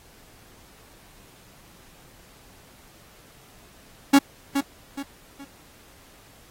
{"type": "tone with echo", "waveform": "45% pulse", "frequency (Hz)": 278.2, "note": "C#4", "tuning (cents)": 6, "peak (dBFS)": -11, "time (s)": [4.13, 4.19], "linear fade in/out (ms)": 10, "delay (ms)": 420, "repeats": 3, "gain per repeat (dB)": -9, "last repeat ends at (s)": 5.45, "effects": ["pink hiss -53 dBFS RMS until 6.5 s", "AAC 48 kbps"]}